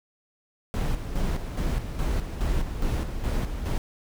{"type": "noise with tremolo", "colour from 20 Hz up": "brown", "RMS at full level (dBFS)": -25, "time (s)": [0.74, 3.78], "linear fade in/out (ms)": 0, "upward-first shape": "square", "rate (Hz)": 2.4, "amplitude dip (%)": 55, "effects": []}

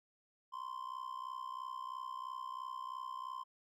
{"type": "tone with amplitude modulation", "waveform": "triangle", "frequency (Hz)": 1040, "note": "C6", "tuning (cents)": -11, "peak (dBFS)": -36, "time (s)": [0.52, 3.44], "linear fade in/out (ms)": 20, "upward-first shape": "sine", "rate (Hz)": 63, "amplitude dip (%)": 85, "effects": []}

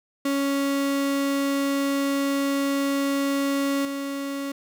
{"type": "tone with level steps", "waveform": "35% pulse", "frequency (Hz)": 278, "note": "C#4", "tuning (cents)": 5, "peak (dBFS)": [-20, -26], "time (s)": [0.25, 4.52], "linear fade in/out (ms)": 5, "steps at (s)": 3.85, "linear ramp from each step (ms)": 2, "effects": []}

